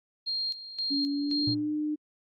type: tone with tremolo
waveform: sine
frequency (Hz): 4217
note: C8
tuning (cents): +13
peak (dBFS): -28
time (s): 0.26-1.55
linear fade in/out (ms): 20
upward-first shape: square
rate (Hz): 1.9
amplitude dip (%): 75
type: tone with pitch glide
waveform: sine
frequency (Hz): 280.2 to 302.1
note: C#4 to D4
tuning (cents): +19 to +49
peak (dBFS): -27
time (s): 0.9-1.96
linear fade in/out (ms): 20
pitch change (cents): +130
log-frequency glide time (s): 1-1.71
type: tone with exponential decay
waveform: triangle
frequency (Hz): 116.54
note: A#2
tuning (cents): 0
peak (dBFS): -25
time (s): 1.47-1.81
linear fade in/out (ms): 5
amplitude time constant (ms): 73
effects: AAC 48 kbps